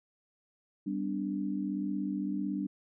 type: chord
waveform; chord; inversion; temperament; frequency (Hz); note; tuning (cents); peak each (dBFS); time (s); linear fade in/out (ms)
sine; G major; none; equal with one note detuned; 196 / 252 / 293.7; G3 / B3 / D4; 0 / +35 / 0; -34 / -39 / -34; 0.86-2.67; 10
effects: none